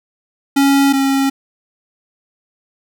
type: tone pair in turn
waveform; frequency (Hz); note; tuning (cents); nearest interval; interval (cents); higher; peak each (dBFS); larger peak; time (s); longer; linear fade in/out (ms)
square; 277.2 / 272.3; C#4 / C#4; 0 / -31; unison; 31; first; -10 / -13; first; 0.56-0.93 / 0.93-1.3; neither; 10
effects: none